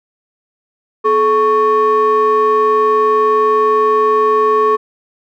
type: ring-modulated tone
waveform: triangle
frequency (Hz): 340.1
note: F4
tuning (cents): -46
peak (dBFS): -4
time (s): 1.04-4.77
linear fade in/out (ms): 20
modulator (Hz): 770
effects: none